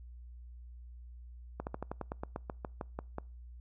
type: slowing click train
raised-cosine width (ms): 1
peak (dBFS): -23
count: 14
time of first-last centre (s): 1.6-3.184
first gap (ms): 69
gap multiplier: 1.09
effects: noise-tail reverb RT60 0.4 s tail -26 dB re dry + added 60 Hz sine -47 dBFS peak until 3.6 s